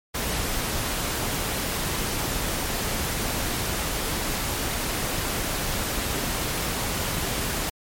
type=noise; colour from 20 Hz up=pink; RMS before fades=-27 dBFS; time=0.14-7.7 s; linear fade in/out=10 ms; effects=MP3 64 kbps